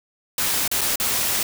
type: noise with dropouts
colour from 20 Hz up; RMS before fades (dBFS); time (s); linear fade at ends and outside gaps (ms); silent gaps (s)
white; -22; 0.38-1.43; 2; 0.678-0.714 / 0.81-0.814 / 0.958-0.999
effects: none